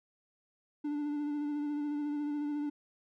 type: tone with vibrato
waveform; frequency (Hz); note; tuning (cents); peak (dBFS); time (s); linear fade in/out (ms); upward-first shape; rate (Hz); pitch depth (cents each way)
triangle; 293.7; D4; 0; -30; 0.84-2.7; 10; sine; 14; 25
effects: none